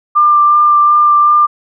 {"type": "tone with vibrato", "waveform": "sine", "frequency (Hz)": 1190, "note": "D6", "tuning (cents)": 22, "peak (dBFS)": -5, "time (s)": [0.15, 1.47], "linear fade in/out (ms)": 20, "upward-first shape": "sine", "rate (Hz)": 2.7, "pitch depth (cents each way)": 12, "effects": []}